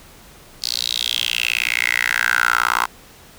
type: tone with high-pass filter sweep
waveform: 10% pulse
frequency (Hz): 59.1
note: A#1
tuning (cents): +24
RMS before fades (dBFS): -20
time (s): 0.62-2.86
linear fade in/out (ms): 10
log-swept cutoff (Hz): 4600 to 1100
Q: 5.9
effects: pink hiss -45 dBFS RMS until 3.38 s